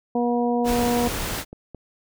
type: harmonic tone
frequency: 240.4 Hz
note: B3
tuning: 46 cents flat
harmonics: 1 / 2 / 3 / 4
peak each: -22 / -24 / -26 / -32 dBFS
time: 0.15-1.08 s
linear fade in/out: 5 ms
type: noise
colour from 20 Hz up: pink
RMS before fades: -28 dBFS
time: 0.64-1.45 s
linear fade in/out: 50 ms
type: click train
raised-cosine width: 2 ms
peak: -24 dBFS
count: 6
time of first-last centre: 0.66-1.747 s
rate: 4.6 Hz
effects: none